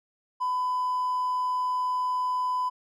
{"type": "tone with hard clipping", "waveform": "triangle", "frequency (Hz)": 1003, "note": "B5", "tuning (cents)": 26, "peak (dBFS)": -25, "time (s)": [0.4, 2.7], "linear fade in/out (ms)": 20, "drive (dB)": 4, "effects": []}